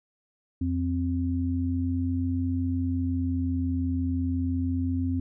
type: tone pair together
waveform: sine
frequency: 87.31 / 261.6 Hz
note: F2 / C4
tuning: 0 / 0 cents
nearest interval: octave + perfect fifth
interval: 1900 cents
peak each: -27 dBFS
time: 0.61-5.2 s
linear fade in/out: 5 ms
effects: none